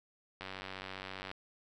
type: click train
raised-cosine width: 0.3 ms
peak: -26 dBFS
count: 87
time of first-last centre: 0.41-1.314 s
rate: 95.1 Hz
effects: none